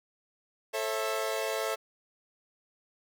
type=chord; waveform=sawtooth; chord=A major; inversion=none; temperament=equal with one note detuned; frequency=440 / 541.1 / 659.3 Hz; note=A4 / C#5 / E5; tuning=0 / -42 / 0 cents; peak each=-30 / -31 / -30 dBFS; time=0.73-1.76 s; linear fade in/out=20 ms; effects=none